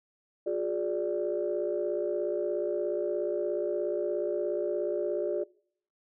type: chord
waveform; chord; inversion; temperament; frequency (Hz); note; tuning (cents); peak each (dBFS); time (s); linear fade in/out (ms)
sine; D diminished; first; equal with one note detuned; 358.4 / 415.3 / 587.3; F4 / Ab4 / D5; +45 / 0 / 0; -31 / -32 / -31; 0.46-5.44; 10
effects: noise-tail reverb RT60 0.6 s tail -24 dB re dry + tanh soft clip ceiling -19 dBFS